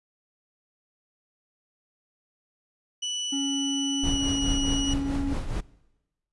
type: tone with pitch glide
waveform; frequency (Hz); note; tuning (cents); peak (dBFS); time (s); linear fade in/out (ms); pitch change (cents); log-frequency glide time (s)
30% pulse; 2965 to 2921; F#7 to F#7; +3 to -23; -25; 3.02-4.94; 10; -26; 4.04-4.26
type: tone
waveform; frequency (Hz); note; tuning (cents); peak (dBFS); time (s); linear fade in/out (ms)
triangle; 277.2; C#4; 0; -25; 3.32-5.34; 10
type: noise with tremolo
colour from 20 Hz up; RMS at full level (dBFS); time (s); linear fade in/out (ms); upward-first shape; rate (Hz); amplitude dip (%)
brown; -26; 4.03-5.61; 10; triangle; 4.7; 65
effects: noise-tail reverb RT60 1.0 s tail -22 dB re dry + resampled to 24000 Hz